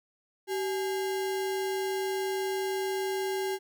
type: tone with sample-and-hold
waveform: sine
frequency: 383.1 Hz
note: G4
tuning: 40 cents flat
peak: -28 dBFS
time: 0.47-3.59 s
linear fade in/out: 50 ms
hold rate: 1225 Hz
effects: none